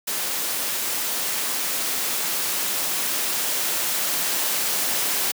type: noise with level ramp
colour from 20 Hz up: white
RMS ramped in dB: -26 to -23 dBFS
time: 0.07-5.32 s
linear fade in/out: 10 ms
effects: high-pass 200 Hz 12 dB/octave